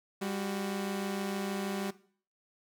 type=tone pair together; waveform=sawtooth; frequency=198.7 / 371 Hz; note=G3 / F#4; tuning=+24 / +5 cents; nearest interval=major seventh; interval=1081 cents; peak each=-30 / -34 dBFS; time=0.21-1.91 s; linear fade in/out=10 ms; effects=noise-tail reverb RT60 0.5 s tail -19 dB re dry